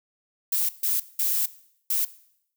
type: noise bursts at uneven times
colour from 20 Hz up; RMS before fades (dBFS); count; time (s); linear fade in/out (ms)
violet; -24; 4; 0.52-0.69 / 0.83-1 / 1.19-1.46 / 1.9-2.05; 5
effects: noise-tail reverb RT60 0.7 s tail -18 dB re dry